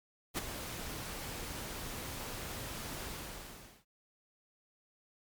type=noise with ADSR envelope; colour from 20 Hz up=pink; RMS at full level=-33 dBFS; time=0.34-3.85 s; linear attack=39 ms; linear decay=15 ms; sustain=-9 dB; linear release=790 ms; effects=MP3 96 kbps